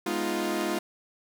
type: chord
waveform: sawtooth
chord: F half-diminished seventh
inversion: first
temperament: equal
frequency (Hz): 207.7 / 246.9 / 311.1 / 349.2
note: Ab3 / Cb4 / Eb4 / F4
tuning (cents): 0 / 0 / 0 / 0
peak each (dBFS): -30 / -32 / -29 / -26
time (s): 0.06-0.79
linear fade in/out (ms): 5
effects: none